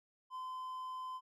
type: tone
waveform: triangle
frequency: 1026 Hz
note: C6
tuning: 34 cents flat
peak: -39 dBFS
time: 0.3-1.21 s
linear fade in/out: 50 ms
effects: none